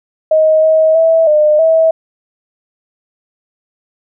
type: tone with pitch steps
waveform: sine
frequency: 628 / 634 / 652 / 605 / 647 Hz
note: D#5 / D#5 / E5 / D#5 / E5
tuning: +16 / +32 / -19 / -49 / -32 cents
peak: -6 dBFS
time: 0.31-1.91 s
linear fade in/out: 5 ms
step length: 320 ms
effects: none